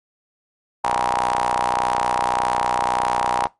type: ring-modulated tone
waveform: sawtooth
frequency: 61.74 Hz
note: B1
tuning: in tune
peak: -11 dBFS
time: 0.84-3.47 s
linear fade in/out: 0 ms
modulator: 881 Hz
effects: noise-tail reverb RT60 0.2 s tail -22 dB re dry + MP3 48 kbps